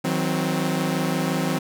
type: chord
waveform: sawtooth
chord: C diminished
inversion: first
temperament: equal with one note detuned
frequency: 159.2 / 185 / 261.6 Hz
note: Eb3 / Gb3 / C4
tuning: +40 / 0 / 0 cents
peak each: -22 dBFS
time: 0.04-1.59 s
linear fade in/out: 10 ms
effects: none